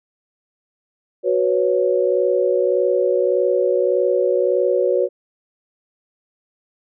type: chord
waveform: sine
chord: F# suspended fourth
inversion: none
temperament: just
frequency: 370 / 493.3 / 555 Hz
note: F#4 / B4 / C#5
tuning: 0 / -2 / +2 cents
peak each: -19 dBFS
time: 1.23-5.09 s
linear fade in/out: 50 ms
effects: none